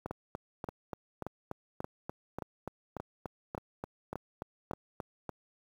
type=two click trains; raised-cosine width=1 ms; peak=-23 / -23 dBFS; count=9 / 19; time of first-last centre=0.11-4.734 / 0.06-5.293 s; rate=1.73 / 3.44 Hz; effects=high-pass 60 Hz 12 dB/octave + 9-bit